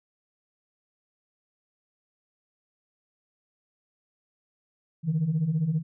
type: beating tone pair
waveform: sine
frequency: 146.83 / 161.83 Hz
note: D3 / E3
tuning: 0 / -32 cents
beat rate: 15 Hz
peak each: -28 / -23 dBFS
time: 5.03-5.83 s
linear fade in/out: 50 ms
effects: tanh soft clip ceiling -18 dBFS